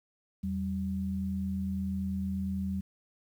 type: tone pair together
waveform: sine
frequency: 83.65 / 192.4 Hz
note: E2 / G3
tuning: +26 / -32 cents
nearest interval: octave + major second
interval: 1442 cents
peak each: -36 / -31 dBFS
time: 0.43-2.81 s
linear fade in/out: 10 ms
effects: 10-bit